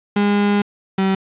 35% pulse tone pair in turn, 204.1 / 192.02 Hz, G#3 / G3, -30 / -35 cents, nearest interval minor second, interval 105 cents, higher first, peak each -12 / -13 dBFS, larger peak first, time 0.16-0.62 / 0.98-1.15 s, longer first, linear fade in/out 5 ms, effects resampled to 8000 Hz + 7-bit

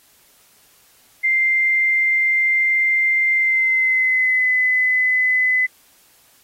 sine tone with pitch glide, 2093 to 2015 Hz, C7 to B6, 0 to +34 cents, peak -14 dBFS, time 1.23-5.67 s, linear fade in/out 20 ms, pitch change -66 cents, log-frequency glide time 3.33-4.49 s, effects white hiss -54 dBFS RMS until 6.43 s + AAC 48 kbps

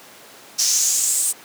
brown noise with high-pass filter sweep, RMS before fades -19 dBFS, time 0.58-1.33 s, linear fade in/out 20 ms, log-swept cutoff 5600 to 8700 Hz, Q 4.6, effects pink hiss -43 dBFS RMS until 1.44 s + high-pass 300 Hz 12 dB/octave

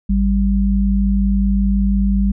sine tone pair together, 52.78 / 197 Hz, G#1 / G3, +29 / +9 cents, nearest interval octave + major seventh, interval 2280 cents, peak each -15 dBFS, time 0.09-2.32 s, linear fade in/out 10 ms, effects none

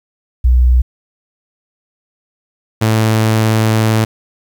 sine / sawtooth tone pair in turn, 61.9 / 110.29 Hz, B1 / A2, +5 / +5 cents, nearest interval minor seventh, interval 1000 cents, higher second, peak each -6 dBFS, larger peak neither, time 0.44-0.82 / 2.81-4.05 s, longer second, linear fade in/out 10 ms, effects 8-bit

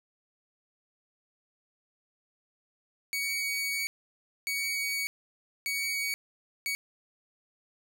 sawtooth tone bursts at uneven times, 2249 Hz, C#7, 24 cents sharp, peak -26 dBFS, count 4, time 3.13-3.87 / 4.47-5.07 / 5.66-6.14 / 6.66-6.75 s, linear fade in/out 0 ms, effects none

